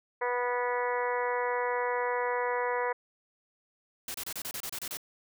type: harmonic tone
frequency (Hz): 245.1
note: B3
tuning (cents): -13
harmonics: 2 / 3 / 4 / 5 / 6 / 7 / 8 / 9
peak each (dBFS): -31 / -39 / -32 / -42 / -41 / -40 / -38 / -46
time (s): 0.21-2.93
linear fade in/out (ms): 10
type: noise bursts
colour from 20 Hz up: white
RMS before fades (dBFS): -37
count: 10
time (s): 4.08-4.971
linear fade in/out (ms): 2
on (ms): 63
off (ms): 29
effects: none